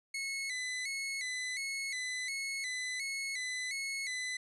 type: tone with vibrato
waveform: sawtooth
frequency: 2095 Hz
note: C7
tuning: 2 cents sharp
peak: -32 dBFS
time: 0.14-4.37 s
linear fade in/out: 5 ms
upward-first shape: square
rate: 1.4 Hz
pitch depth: 74 cents each way
effects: resampled to 24000 Hz